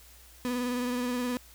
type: tone with vibrato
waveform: 35% pulse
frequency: 246.9 Hz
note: B3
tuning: in tune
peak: -27 dBFS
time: 0.45-1.37 s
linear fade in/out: 0 ms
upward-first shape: sine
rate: 19 Hz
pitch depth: 30 cents each way
effects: added 60 Hz sine -55 dBFS peak until 1.54 s + white hiss -55 dBFS RMS until 1.54 s